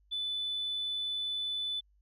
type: tone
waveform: sine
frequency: 3495 Hz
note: A7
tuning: 12 cents flat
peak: -31 dBFS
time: 0.11-1.81 s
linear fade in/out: 20 ms
effects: tanh soft clip ceiling -27 dBFS + added 50 Hz sine -64 dBFS peak until 2.01 s